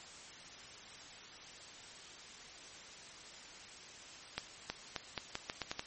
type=accelerating click train; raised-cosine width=0.2 ms; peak=-19 dBFS; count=9; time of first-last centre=4.38-5.794 s; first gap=320 ms; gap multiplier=0.82; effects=white hiss -52 dBFS RMS until 5.86 s + MP3 32 kbps